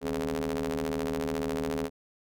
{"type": "ring-modulated tone", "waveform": "sawtooth", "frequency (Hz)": 77.78, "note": "D#2", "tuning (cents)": 0, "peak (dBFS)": -22, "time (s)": [0.01, 1.9], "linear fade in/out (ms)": 50, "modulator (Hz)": 343, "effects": []}